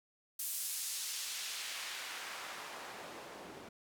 white noise with band-pass filter sweep, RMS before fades -43 dBFS, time 0.39-3.69 s, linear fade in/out 5 ms, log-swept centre 12000 to 290 Hz, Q 0.75, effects none

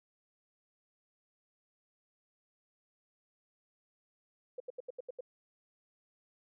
sine tone bursts, 505 Hz, B4, 39 cents sharp, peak -38 dBFS, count 7, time 4.58-5.208 s, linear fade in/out 5 ms, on 22 ms, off 79 ms, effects none

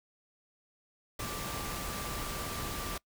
sine tone in noise, 1174.7 Hz, D6, in tune, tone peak -44 dBFS, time 1.19-2.98 s, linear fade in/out 5 ms, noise pink, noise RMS -38 dBFS, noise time 1.19-2.98 s, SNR -9 dB, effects noise-tail reverb RT60 0.1 s tail -23 dB re dry

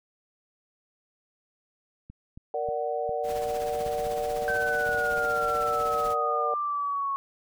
clicks, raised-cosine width 5 ms, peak -31 dBFS, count 11, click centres 2.1 / 2.375 / 2.688 / 3.093 / 3.865 / 4.068 / 4.423 / 4.501 / 4.891 / 4.947 / 5.178 s
sine chord, Bb augmented, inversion none, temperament equal with one note detuned, 466.2 / 587.3 / 746.4 Hz, Bb4 / D5 / F#5, 0 / 0 / +15 cents, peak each -31 dBFS, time 2.54-6.54 s, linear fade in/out 2 ms
pink noise with tremolo, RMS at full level -40 dBFS, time 3.23-6.16 s, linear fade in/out 50 ms, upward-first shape sine, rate 16 Hz, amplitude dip 50%
sine exponential sweep, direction down, 1551 to 1099 Hz, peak -26 dBFS, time 4.48-7.16 s, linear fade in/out 0 ms
effects none

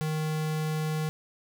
square tone, 155.56 Hz, D#3, in tune, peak -28 dBFS, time 0.01-1.09 s, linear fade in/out 0 ms, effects none

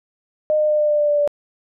sine tone with pitch steps, 612 / 607.8 / 603.6 / 599.4 / 595.3 / 591.2 / 587.1 / 583 Hz, D#5 / D#5 / D5 / D5 / D5 / D5 / D5 / D5, -29 / -41 / +47 / +35 / +23 / +11 / -1 / -13 cents, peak -14 dBFS, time 0.5-1.276 s, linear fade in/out 0 ms, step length 97 ms, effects none

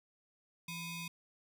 sawtooth ring-modulated tone, 1171 Hz, D6, 5 cents flat, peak -34 dBFS, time 0.68-1.08 s, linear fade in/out 5 ms, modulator 1340 Hz, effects none

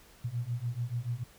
sine beating tone pair, 116.54 / 123.44 Hz, A#2 / B2, 0 / 0 cents, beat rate 6.9 Hz, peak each -35 / -34 dBFS, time 0.24-1.24 s, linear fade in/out 10 ms, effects pink hiss -58 dBFS RMS until 1.38 s

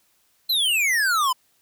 square exponential sweep, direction down, 4186 to 987 Hz, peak -19 dBFS, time 0.49-1.33 s, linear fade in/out 10 ms, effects white hiss -64 dBFS RMS until 1.61 s

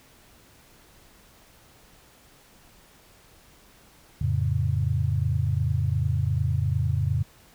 sine chord, F augmented, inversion none, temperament equal, 87.31 / 110 / 138.59 Hz, F2 / A2 / C#3, 0 / 0 / 0 cents, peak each -26 dBFS, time 4.21-7.23 s, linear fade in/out 5 ms, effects pink hiss -55 dBFS RMS until 7.54 s

